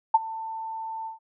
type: tone with ADSR envelope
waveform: sine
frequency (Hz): 892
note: A5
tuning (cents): +23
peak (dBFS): -11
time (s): 0.14-1.19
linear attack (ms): 7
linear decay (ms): 30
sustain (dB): -20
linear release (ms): 130
effects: none